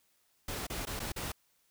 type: noise with dropouts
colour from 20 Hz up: pink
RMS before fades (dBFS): -38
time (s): 0.48-1.32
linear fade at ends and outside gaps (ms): 5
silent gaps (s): 0.669-0.699 / 0.854-0.869 / 0.994-1 / 1.121-1.161
effects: white hiss -72 dBFS RMS until 1.7 s

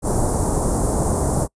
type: band-stop noise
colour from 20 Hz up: pink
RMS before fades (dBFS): -19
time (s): 0.02-1.48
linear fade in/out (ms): 50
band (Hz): 940 to 8600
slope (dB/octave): 24
effects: noise-tail reverb RT60 0.1 s tail -26 dB re dry + resampled to 22050 Hz

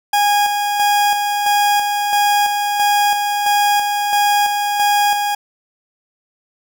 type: tone with tremolo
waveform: 40% pulse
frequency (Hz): 822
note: G#5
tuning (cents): -18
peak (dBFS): -11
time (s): 0.13-5.35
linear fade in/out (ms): 5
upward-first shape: square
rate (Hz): 1.5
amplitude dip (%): 40
effects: none

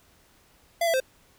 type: tone with pitch steps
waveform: square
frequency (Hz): 679 / 664 / 522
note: F5 / E5 / C5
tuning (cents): -49 / +12 / -4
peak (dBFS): -22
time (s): 0.81-1.002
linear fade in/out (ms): 5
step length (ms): 64
effects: pink hiss -60 dBFS RMS until 1.38 s

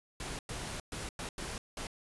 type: noise bursts at uneven times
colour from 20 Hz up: pink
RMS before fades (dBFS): -40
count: 6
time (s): 0.2-0.39 / 0.49-0.8 / 0.92-1.09 / 1.19-1.29 / 1.38-1.58 / 1.77-1.87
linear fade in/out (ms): 2
effects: resampled to 24000 Hz

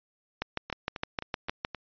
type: two click trains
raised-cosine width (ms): 0.3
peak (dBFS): -20 / -13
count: 5 / 9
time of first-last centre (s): 0.7-1.747 / 0.42-1.649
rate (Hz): 3.82 / 6.51
effects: resampled to 11025 Hz

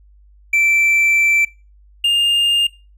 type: tone pair in turn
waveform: triangle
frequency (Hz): 2335 / 2814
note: D7 / F7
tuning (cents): -11 / +12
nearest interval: minor third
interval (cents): 323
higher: second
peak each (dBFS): -10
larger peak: neither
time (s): 0.53-1.45 / 2.04-2.67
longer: first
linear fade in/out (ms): 5
effects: noise-tail reverb RT60 0.3 s tail -23 dB re dry + added 50 Hz sine -45 dBFS peak until 2.97 s

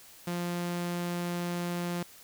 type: tone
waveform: sawtooth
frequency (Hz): 174.61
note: F3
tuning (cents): 0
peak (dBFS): -27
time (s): 0.27-2.03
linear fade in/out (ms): 5
effects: white hiss -53 dBFS RMS until 2.23 s

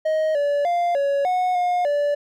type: tone with pitch steps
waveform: triangle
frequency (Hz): 627 / 575 / 697 / 561 / 731 / 715 / 580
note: D#5 / D5 / F5 / C#5 / F#5 / F5 / D5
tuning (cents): +13 / -37 / -4 / +21 / -21 / +41 / -22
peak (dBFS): -16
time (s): 0.05-2.15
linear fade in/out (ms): 10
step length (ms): 300
effects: none

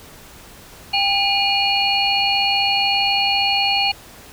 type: tone cluster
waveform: sine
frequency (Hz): 797 / 2434 / 2866 / 4342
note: G5 / D#7 / F7 / C#8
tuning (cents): +28 / -39 / +44 / -37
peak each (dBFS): -21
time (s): 0.93-3.92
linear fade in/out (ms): 10
effects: pink hiss -42 dBFS RMS until 4.32 s

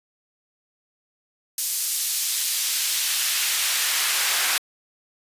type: noise with high-pass filter sweep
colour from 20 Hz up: pink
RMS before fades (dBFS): -23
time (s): 1.58-4.58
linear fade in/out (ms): 2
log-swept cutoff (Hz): 6400 to 1400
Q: 0.73
effects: resampled to 32000 Hz

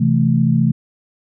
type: chord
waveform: sine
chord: A minor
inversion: first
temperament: equal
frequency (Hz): 130.81 / 164.81 / 220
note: C3 / E3 / A3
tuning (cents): 0 / 0 / 0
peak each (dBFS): -16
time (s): 0-0.72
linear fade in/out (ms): 10
effects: none

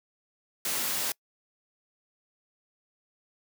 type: noise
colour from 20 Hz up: white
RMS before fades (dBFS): -30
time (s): 0.65-1.12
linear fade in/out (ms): 2
effects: noise-tail reverb RT60 0.1 s tail -26 dB re dry + high-pass 150 Hz 12 dB/octave

